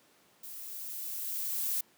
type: noise with level ramp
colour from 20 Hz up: violet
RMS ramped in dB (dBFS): -45 to -31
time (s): 0.43-1.81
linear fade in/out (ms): 5
effects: pink hiss -64 dBFS RMS until 1.97 s + high-pass 200 Hz 12 dB/octave